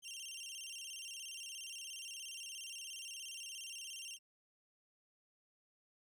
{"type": "tone with vibrato", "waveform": "20% pulse", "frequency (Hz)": 2952, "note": "F#7", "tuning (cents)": -5, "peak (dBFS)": -40, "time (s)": [0.02, 4.19], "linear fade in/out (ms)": 50, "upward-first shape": "square", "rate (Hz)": 17, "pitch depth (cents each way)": 110, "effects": ["13-bit"]}